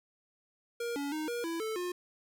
square tone with pitch steps, 471.6 / 283.5 / 309.7 / 476.5 / 332.3 / 439.3 / 356.8 Hz, A#4 / C#4 / D#4 / A#4 / E4 / A4 / F4, +20 / +39 / -8 / +38 / +14 / -3 / +37 cents, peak -34 dBFS, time 0.8-1.92 s, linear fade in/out 5 ms, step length 160 ms, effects none

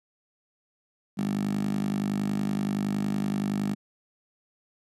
10% pulse tone with high-pass filter, 50.7 Hz, G#1, 41 cents flat, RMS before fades -28 dBFS, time 1.17-3.75 s, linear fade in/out 20 ms, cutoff 190 Hz, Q 4.9, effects resampled to 32000 Hz

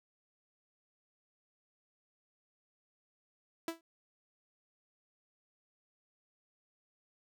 sawtooth tone with exponential decay, 330.4 Hz, E4, 4 cents sharp, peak -28 dBFS, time 3.68-3.81 s, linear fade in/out 2 ms, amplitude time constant 27 ms, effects none

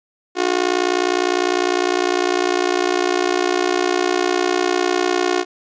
sawtooth tone with amplitude modulation, 361.3 Hz, F#4, 41 cents flat, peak -8 dBFS, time 0.35-5.45 s, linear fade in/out 50 ms, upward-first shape sine, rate 59.9 Hz, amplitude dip 95%, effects resampled to 16000 Hz

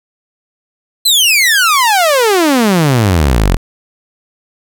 sawtooth exponential sweep, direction down, 4186 to 40 Hz, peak -4 dBFS, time 1.05-3.57 s, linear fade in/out 10 ms, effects none

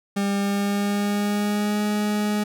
40% pulse tone with pitch glide, 200 to 209 Hz, G3 to G#3, +35 to +11 cents, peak -20 dBFS, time 0.16-2.44 s, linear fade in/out 10 ms, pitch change +76 cents, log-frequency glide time 0.41-1.83 s, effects none

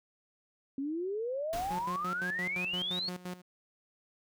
sine exponential sweep, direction up, 265.4 to 4435 Hz, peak -32 dBFS, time 0.78-3.09 s, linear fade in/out 2 ms
pink noise with exponential decay, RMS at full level -40 dBFS, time 1.53-2.45 s, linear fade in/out 0 ms, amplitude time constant 200 ms
sawtooth tone with tremolo, 180.3 Hz, F#3, 45 cents flat, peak -33 dBFS, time 1.7-3.42 s, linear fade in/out 10 ms, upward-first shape square, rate 5.8 Hz, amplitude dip 80%
effects none

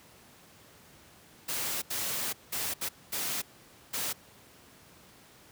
white noise bursts at uneven times, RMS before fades -33 dBFS, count 6, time 1.48-1.82 / 1.9-2.33 / 2.52-2.74 / 2.81-2.89 / 3.12-3.42 / 3.93-4.13 s, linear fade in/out 10 ms, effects pink hiss -56 dBFS RMS until 5.51 s + high-pass 80 Hz 12 dB/octave

